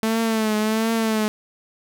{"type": "tone with vibrato", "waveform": "sawtooth", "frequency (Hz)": 220, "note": "A3", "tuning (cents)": 0, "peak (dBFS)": -15, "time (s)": [0.03, 1.28], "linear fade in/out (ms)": 0, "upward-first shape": "triangle", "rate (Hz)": 1.4, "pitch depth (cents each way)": 64, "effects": []}